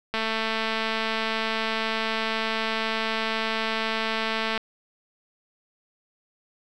click train, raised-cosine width 0.3 ms, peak -11 dBFS, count 986, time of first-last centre 0.14-4.577 s, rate 222 Hz, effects none

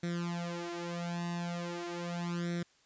sawtooth tone with flanger, 172.6 Hz, F3, 20 cents flat, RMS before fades -37 dBFS, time 0.03-2.63 s, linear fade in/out 5 ms, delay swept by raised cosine 0.52 to 4.72 ms, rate 0.4 Hz, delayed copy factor +1, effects white hiss -67 dBFS RMS until 2.85 s + resampled to 16000 Hz

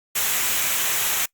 white noise with comb filter, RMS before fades -22 dBFS, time 0.15-1.26 s, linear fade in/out 10 ms, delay 0.21 ms, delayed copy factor -0.5, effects noise-tail reverb RT60 0.1 s tail -24 dB re dry + Opus 48 kbps

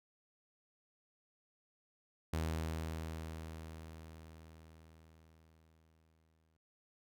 sawtooth tone with exponential decay, 80.2 Hz, E2, 47 cents flat, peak -30 dBFS, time 2.33-6.57 s, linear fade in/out 5 ms, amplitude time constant 920 ms, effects none

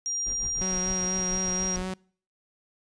sine tone, 5700 Hz, F8, 34 cents sharp, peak -27 dBFS, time 0.06-1.76 s, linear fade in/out 0 ms
brown noise with tremolo, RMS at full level -37 dBFS, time 0.26-1.91 s, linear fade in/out 2 ms, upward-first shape sine, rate 6.7 Hz, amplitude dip 80%
sawtooth tone with vibrato, 185 Hz, F#3, in tune, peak -26 dBFS, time 0.61-1.94 s, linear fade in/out 5 ms, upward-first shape sine, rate 4.1 Hz, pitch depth 22 cents each way
effects noise-tail reverb RT60 0.5 s tail -26 dB re dry + resampled to 22050 Hz

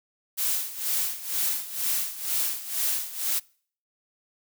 blue noise with tremolo, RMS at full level -25 dBFS, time 0.37-3.4 s, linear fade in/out 20 ms, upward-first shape sine, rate 2.1 Hz, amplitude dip 80%, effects noise-tail reverb RT60 0.5 s tail -25 dB re dry

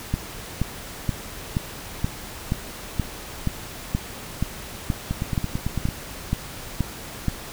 two click trains, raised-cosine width 5 ms, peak -12 / -9 dBFS, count 8 / 16, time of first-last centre 5.11-5.888 / 0.14-7.283 s, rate 9 / 2.1 Hz, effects pink hiss -37 dBFS RMS until 7.52 s

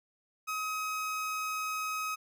30% pulse tone, 1268 Hz, D#6, 32 cents sharp, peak -30 dBFS, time 0.47-2.16 s, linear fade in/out 20 ms, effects none

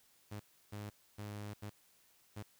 sawtooth tone bursts at uneven times, 103.83 Hz, G#2, in tune, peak -39 dBFS, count 5, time 0.31-0.4 / 0.72-0.9 / 1.18-1.54 / 1.62-1.7 / 2.36-2.43 s, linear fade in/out 10 ms, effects white hiss -69 dBFS RMS until 2.59 s

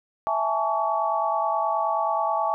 sine chord, A major seventh, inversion second, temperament equal with one note detuned, 659.3 / 830.6 / 880 / 1130.7 Hz, E5 / G#5 / A5 / C#6, 0 / 0 / 0 / +34 cents, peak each -27 dBFS, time 0.27-2.54 s, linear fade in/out 0 ms, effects none

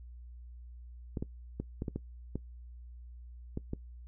clicks, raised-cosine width 3 ms, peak -22 dBFS, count 9, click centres 1.172 / 1.225 / 1.6 / 1.821 / 1.882 / 1.96 / 2.356 / 3.574 / 3.734 s, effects noise-tail reverb RT60 0.1 s tail -20 dB re dry + added 60 Hz sine -46 dBFS peak until 4.07 s

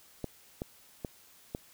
clicks, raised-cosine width 2 ms, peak -21 dBFS, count 4, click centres 0.243 / 0.619 / 1.048 / 1.549 s, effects white hiss -59 dBFS RMS until 1.73 s

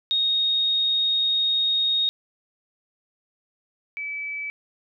sine tone pair in turn, 3729 / 2300 Hz, A#7 / D7, 0 / -37 cents, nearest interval minor sixth, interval 837 cents, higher first, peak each -19 / -28 dBFS, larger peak first, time 0.11-2.09 / 3.97-4.5 s, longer first, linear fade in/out 0 ms, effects none

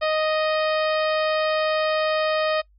harmonic tone, 622.3 Hz, D#5, in tune, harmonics 1 / 2 / 3 / 4 / 5 / 6 / 7 / 8, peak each -21 / -27 / -31 / -33 / -35 / -37 / -38 / -39 dBFS, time 0.01-2.62 s, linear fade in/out 20 ms, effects noise-tail reverb RT60 0.1 s tail -22 dB re dry + added 50 Hz sine -54 dBFS peak until 2.78 s

